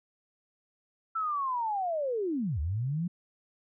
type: linear two-way sweep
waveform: sine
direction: down then up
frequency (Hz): 1339 to 69.3 to 181.5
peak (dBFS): -28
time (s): 1.15-3.08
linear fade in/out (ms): 10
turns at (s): 2.6
effects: none